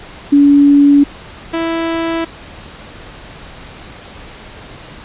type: tone pair in turn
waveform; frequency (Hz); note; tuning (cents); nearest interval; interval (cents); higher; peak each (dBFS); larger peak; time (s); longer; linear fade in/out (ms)
sine / sawtooth; 285 / 330.1; C#4 / E4; +48 / +2; minor third; 254; second; -4 / -11; first; 0.32-1.04 / 1.53-2.25; neither; 10
effects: pink hiss -34 dBFS RMS until 5.04 s + resampled to 8000 Hz